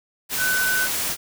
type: tone in noise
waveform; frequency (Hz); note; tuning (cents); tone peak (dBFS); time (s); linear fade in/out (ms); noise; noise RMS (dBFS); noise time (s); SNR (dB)
sine; 1507; F#6; +31; -20; 0.37-0.89; 50; white; -25; 0.29-1.17; +2
effects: none